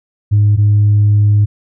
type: tone pair in turn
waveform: sine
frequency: 103.83 / 103.83 Hz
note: G#2 / G#2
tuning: 0 / 0 cents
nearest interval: unison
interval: 0 cents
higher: neither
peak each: -5 dBFS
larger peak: neither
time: 0.31-0.57 / 0.57-1.46 s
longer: second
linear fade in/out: 20 ms
effects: tanh soft clip ceiling -4 dBFS